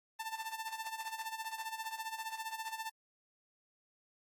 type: tone with tremolo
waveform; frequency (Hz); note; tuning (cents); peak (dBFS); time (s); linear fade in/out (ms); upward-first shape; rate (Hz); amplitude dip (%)
sawtooth; 889; A5; +18; -33; 0.19-2.9; 10; sine; 15; 75
effects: AAC 64 kbps